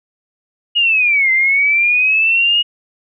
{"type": "linear two-way sweep", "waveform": "sine", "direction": "down then up", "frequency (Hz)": [2888, 2062, 2888], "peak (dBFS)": -10, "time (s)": [0.75, 2.63], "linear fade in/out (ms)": 20, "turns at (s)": 1.31, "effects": []}